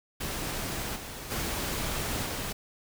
pink noise with level steps, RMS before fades -34 / -40 / -32 / -34 dBFS, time 0.2-2.53 s, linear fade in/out 10 ms, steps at 0.95 / 1.3 / 2.24 s, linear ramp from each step 20 ms, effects none

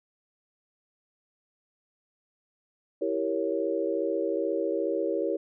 sine chord, E diminished seventh, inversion none, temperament equal, 329.6 / 392 / 466.2 / 554.4 Hz, E4 / G4 / Bb4 / Db5, 0 / 0 / 0 / 0 cents, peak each -31 dBFS, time 3.01-5.37 s, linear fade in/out 10 ms, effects none

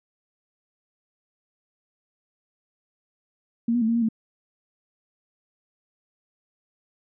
sine tone with pitch steps, 232.3 / 242.1 / 221.1 / 231.2 / 234.9 / 222.4 Hz, A#3 / B3 / A3 / A#3 / A#3 / A3, -6 / -34 / +9 / -14 / +13 / +19 cents, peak -19 dBFS, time 3.68-4.088 s, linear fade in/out 5 ms, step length 68 ms, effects none

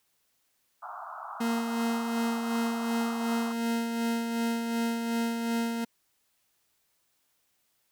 white band-pass noise, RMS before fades -41 dBFS, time 0.82-3.53 s, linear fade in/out 10 ms, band 660 to 1400 Hz, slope 96 dB/octave
40% pulse tone with tremolo, 231.5 Hz, A#3, 12 cents flat, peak -25 dBFS, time 1.4-5.85 s, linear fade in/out 10 ms, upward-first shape sine, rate 2.7 Hz, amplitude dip 40%
effects white hiss -73 dBFS RMS until 7.91 s

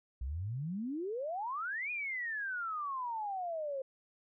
sine exponential two-way sweep, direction up then down, 59 to 2489 to 523 Hz, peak -35 dBFS, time 0.21-3.82 s, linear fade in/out 5 ms, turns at 1.91 s, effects none

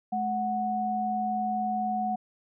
sine tone pair together, 213.9 / 738 Hz, A3 / F#5, -49 / -5 cents, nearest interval octave + major sixth, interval 2144 cents, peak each -32 / -27 dBFS, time 0.12-2.16 s, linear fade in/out 10 ms, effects none

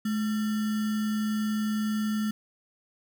sine tone with sample-and-hold, 214.1 Hz, A3, 47 cents flat, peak -25 dBFS, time 0.05-2.31 s, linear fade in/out 5 ms, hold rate 1575 Hz, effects none

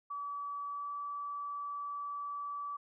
sine tone with pitch glide, 1146 to 1152.6 Hz, D6 to D6, -43 to -33 cents, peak -37 dBFS, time 0.1-2.77 s, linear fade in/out 10 ms, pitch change +10 cents, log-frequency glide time 0.68-0.91 s, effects none

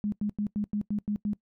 sine tone bursts, 207.7 Hz, G#3, in tune, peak -26 dBFS, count 8, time 0.04-1.333 s, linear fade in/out 0 ms, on 82 ms, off 91 ms, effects noise-tail reverb RT60 0.1 s tail -21 dB re dry

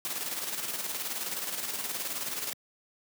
white noise with tremolo, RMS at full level -33 dBFS, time 0.05-2.53 s, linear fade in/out 0 ms, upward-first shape square, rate 19 Hz, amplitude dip 45%, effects high-pass 150 Hz 12 dB/octave

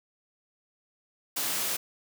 white high-pass noise, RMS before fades -30 dBFS, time 1.36-1.77 s, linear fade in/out 10 ms, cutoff 160 Hz, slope 12 dB/octave, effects none

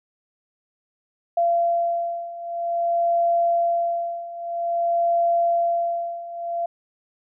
sine beating tone pair, 684 / 684.51 Hz, F5 / F5, -36 / -35 cents, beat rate 0.51 Hz, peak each -24 / -21 dBFS, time 1.37-6.66 s, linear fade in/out 5 ms, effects none

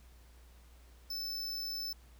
square tone, 5274 Hz, E8, in tune, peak -37 dBFS, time 1.1-1.93 s, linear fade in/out 5 ms, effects added 60 Hz sine -56 dBFS peak until 2.19 s + pink hiss -65 dBFS RMS until 2.19 s

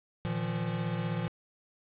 square chord, Bb suspended fourth, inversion none, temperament equal with one note detuned, 116.54 / 155.56 / 171.61 Hz, Bb2 / Eb3 / F3, 0 / 0 / -30 cents, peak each -36 / -38 / -34 dBFS, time 0.25-1.28 s, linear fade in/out 0 ms, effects resampled to 8000 Hz + 9-bit

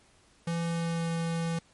square tone with pitch glide, 168.2 to 166.36 Hz, E3 to E3, +35 to +16 cents, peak -29 dBFS, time 0.47-1.59 s, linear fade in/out 5 ms, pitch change -19 cents, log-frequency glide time 0.62-1.11 s, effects pink hiss -62 dBFS RMS until 1.73 s + MP3 48 kbps

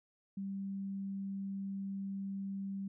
sine tone, 195.8 Hz, G3, 2 cents flat, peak -37 dBFS, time 0.37-2.88 s, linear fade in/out 5 ms, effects none

